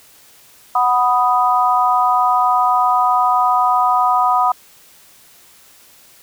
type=chord; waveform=sine; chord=B major; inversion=second; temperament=equal; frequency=740 / 987.8 / 1244.5 Hz; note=F#5 / B5 / D#6; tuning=0 / 0 / 0 cents; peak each=-16 dBFS; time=0.75-4.52 s; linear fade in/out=5 ms; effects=white hiss -47 dBFS RMS until 6.22 s